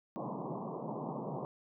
pink band-pass noise, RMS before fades -40 dBFS, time 0.16-1.45 s, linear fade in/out 0 ms, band 130 to 1100 Hz, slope 96 dB/octave, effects none

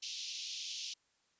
white band-pass noise, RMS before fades -43 dBFS, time 0.02-0.94 s, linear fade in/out 10 ms, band 2700 to 6200 Hz, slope 48 dB/octave, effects white hiss -75 dBFS RMS until 1.39 s + resampled to 16000 Hz

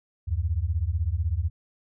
sine beating tone pair, 74.7 / 90.7 Hz, D2 / F#2, +30 / -34 cents, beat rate 16 Hz, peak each -26 dBFS, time 0.27-1.5 s, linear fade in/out 20 ms, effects none

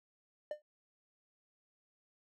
triangle tone with exponential decay, 600 Hz, D5, 37 cents sharp, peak -31 dBFS, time 0.51-0.62 s, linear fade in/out 2 ms, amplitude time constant 22 ms, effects none

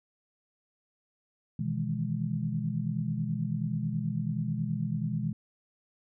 sine chord, E major seventh, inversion second, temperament equal, 123.47 / 155.56 / 164.81 / 207.7 Hz, B2 / D#3 / E3 / G#3, 0 / 0 / 0 / 0 cents, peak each -34 dBFS, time 1.59-5.33 s, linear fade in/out 5 ms, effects none

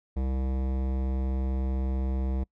sine tone with hard clipping, 65.41 Hz, C2, in tune, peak -28 dBFS, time 0.16-2.44 s, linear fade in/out 10 ms, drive 17 dB, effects noise-tail reverb RT60 0.1 s tail -25 dB re dry

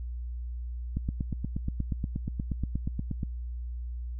click train, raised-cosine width 5 ms, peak -18 dBFS, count 20, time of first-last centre 0.97-3.232 s, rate 8.4 Hz, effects added 60 Hz sine -33 dBFS peak until 4.19 s

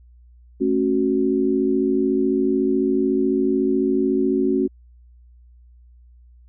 sine chord, F# minor, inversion first, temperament equal with one note detuned, 220 / 274 / 370 Hz, A3 / C#4 / F#4, 0 / -20 / 0 cents, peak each -24 / -20 / -20 dBFS, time 0.6-4.68 s, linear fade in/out 20 ms, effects added 60 Hz sine -46 dBFS peak until 6.48 s

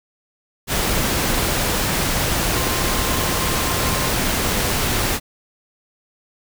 sine tone in noise, 1051 Hz, C6, 7 cents sharp, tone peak -30 dBFS, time 2.52-4.13 s, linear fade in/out 50 ms, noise pink, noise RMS -20 dBFS, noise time 0.67-5.2 s, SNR -13 dB, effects none

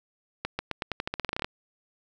accelerating click train, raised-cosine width 0.3 ms, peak -13 dBFS, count 16, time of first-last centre 0.45-1.445 s, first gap 140 ms, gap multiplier 0.88, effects none

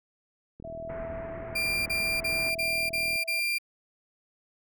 click train, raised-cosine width 3 ms, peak -32 dBFS, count 103, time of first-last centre 0.6-3.156 s, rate 39.9 Hz
sine tone with tremolo, 659.3 Hz, E5, in tune, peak -34 dBFS, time 0.64-3.4 s, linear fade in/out 5 ms, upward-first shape triangle, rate 0.65 Hz, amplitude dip 65%
pink low-pass noise, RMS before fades -42 dBFS, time 0.89-2.5 s, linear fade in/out 5 ms, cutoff 2200 Hz, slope 48 dB/octave
35% pulse tone bursts, 2383 Hz, D7, 25 cents sharp, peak -24 dBFS, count 6, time 1.55-3.585 s, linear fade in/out 10 ms, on 310 ms, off 35 ms
effects none

